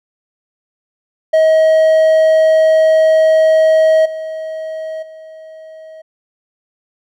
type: tone with level steps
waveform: triangle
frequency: 635 Hz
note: D#5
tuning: 35 cents sharp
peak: -5 / -19 / -30 dBFS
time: 1.33-6.02 s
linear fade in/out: 10 ms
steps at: 4.05 / 5.02 s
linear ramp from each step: 10 ms
effects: none